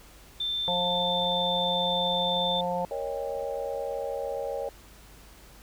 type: tone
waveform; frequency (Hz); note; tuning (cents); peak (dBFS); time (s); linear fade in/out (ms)
sine; 3559; A7; +19; -27; 0.4-2.61; 5
type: harmonic tone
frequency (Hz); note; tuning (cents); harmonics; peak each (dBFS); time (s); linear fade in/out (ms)
177.3; F3; +26; 1 / 3 / 4 / 5; -35 / -30 / -33 / -31; 0.68-2.85; 0
type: chord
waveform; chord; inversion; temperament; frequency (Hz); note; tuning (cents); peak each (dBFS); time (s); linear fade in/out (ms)
sine; Eb dominant seventh; second; equal with one note detuned; 466.2 / 554.4 / 622.3 / 801.9; Bb4 / Db5 / Eb5 / G5; 0 / 0 / 0 / +39; -35 / -32 / -38 / -38; 2.91-4.69; 2
effects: added 50 Hz sine -53 dBFS peak until 5.62 s + pink hiss -53 dBFS RMS until 5.62 s